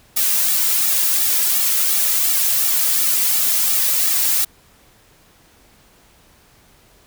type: noise with flanger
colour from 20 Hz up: blue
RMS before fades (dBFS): -17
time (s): 0.16-4.45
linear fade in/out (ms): 10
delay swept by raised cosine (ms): 1.9 to 2.79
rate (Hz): 2.8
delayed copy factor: -0.75
effects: pink hiss -52 dBFS RMS until 7.06 s